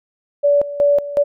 sine tone with tremolo, 575 Hz, D5, 37 cents flat, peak -10 dBFS, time 0.43-1.24 s, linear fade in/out 20 ms, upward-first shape square, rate 2.7 Hz, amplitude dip 80%, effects none

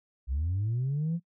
sine linear sweep, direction up, 60.1 to 174.61 Hz, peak -25 dBFS, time 0.27-1.2 s, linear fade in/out 50 ms, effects noise-tail reverb RT60 0.1 s tail -24 dB re dry + tanh soft clip ceiling -24 dBFS

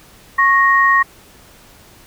sine tone pair together, 1100 / 1871.4 Hz, C#6 / A#6, -14 / +6 cents, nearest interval major sixth, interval 920 cents, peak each -12 dBFS, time 0.38-1.03 s, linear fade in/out 10 ms, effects pink hiss -45 dBFS RMS until 2.06 s

